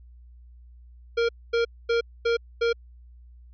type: tone bursts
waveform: square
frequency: 466.2 Hz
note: A#4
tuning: in tune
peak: -21 dBFS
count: 5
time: 1.17-2.73 s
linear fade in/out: 10 ms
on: 120 ms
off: 240 ms
effects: added 60 Hz sine -46 dBFS peak until 3.53 s + resampled to 11025 Hz